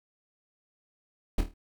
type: noise with echo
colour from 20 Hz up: brown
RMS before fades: -23 dBFS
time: 1.38-1.41 s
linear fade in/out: 5 ms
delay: 26 ms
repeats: 5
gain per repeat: -7 dB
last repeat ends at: 1.54 s
effects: none